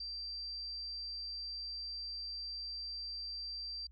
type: tone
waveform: sine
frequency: 4699 Hz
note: D8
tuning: in tune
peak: -40 dBFS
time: 0-3.87 s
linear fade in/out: 5 ms
effects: added 60 Hz sine -55 dBFS peak until 3.91 s